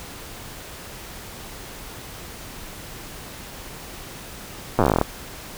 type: slowing click train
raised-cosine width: 1 ms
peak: -3 dBFS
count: 15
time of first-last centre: 4.79-5.014 s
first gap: 8 ms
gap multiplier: 1.1
effects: pink hiss -38 dBFS RMS until 5.57 s